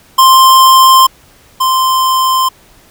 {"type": "tone pair in turn", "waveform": "square", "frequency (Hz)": [1049, 1041.8], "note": ["C6", "C6"], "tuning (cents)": [4, -8], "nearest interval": "unison", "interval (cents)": 12, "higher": "first", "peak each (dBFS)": [-3, -9], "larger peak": "first", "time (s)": [[0.18, 1.07], [1.6, 2.49]], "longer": "neither", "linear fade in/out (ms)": 10, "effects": ["pink hiss -44 dBFS RMS until 2.9 s"]}